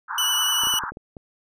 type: band-pass noise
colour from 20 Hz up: white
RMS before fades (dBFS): -30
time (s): 0.08-0.91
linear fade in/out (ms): 20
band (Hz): 870 to 1600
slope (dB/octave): 96
type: tone with vibrato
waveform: sawtooth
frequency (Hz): 2960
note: F#7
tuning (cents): 0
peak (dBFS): -17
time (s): 0.18-0.79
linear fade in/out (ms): 2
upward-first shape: sine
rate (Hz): 10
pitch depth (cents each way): 16
type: clicks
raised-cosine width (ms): 2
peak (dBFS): -25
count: 7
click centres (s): 0.636 / 0.671 / 0.739 / 0.837 / 0.92 / 0.971 / 1.168
effects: none